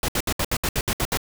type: noise bursts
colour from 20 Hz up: pink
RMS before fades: -23 dBFS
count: 10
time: 0.03-1.173 s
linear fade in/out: 2 ms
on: 54 ms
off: 67 ms
effects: none